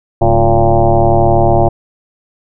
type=tone with frequency modulation; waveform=sine; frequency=352.2 Hz; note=F4; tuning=15 cents sharp; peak=-6 dBFS; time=0.21-1.69 s; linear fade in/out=10 ms; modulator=111 Hz; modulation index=4.1; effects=none